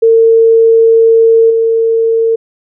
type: tone with level steps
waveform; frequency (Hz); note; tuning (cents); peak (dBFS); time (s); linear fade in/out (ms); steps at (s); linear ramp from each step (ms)
sine; 453.6; A#4; -47; -3 / -7; 0.02-2.36; 10; 1.5; 5
effects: none